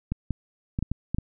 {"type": "clicks", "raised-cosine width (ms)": 5, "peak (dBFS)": -14, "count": 7, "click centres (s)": [0.12, 0.307, 0.789, 0.826, 0.916, 1.146, 1.185], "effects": []}